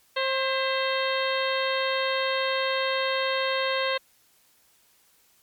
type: harmonic tone with a mistuned harmonic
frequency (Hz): 531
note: C5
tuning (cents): +25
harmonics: 1 / 2 / 3 / 4 / 5 / 6 / 7 / 8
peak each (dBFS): -27 / -30 / -32 / -33 / -34 / -35 / -35 / -36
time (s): 0.16-3.98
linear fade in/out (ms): 10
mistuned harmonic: 4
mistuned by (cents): -74
effects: white hiss -62 dBFS RMS until 5.42 s + MP3 96 kbps